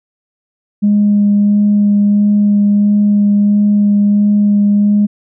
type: tone with vibrato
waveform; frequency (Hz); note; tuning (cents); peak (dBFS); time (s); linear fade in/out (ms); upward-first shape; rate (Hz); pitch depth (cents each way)
sine; 205.5; G#3; -18; -6; 0.82-5.07; 20; sine; 1.5; 10
effects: tanh soft clip ceiling -3 dBFS